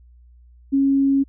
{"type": "tone", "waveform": "sine", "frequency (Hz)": 274.3, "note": "C#4", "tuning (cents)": -18, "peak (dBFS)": -14, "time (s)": [0.72, 1.24], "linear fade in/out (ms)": 20, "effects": ["added 60 Hz sine -46 dBFS peak until 1.28 s"]}